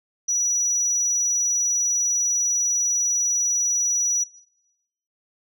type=tone; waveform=sine; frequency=5860 Hz; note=F#8; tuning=18 cents flat; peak=-18 dBFS; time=0.28-4.24 s; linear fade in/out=10 ms; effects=noise-tail reverb RT60 0.9 s tail -22 dB re dry + tanh soft clip ceiling -17 dBFS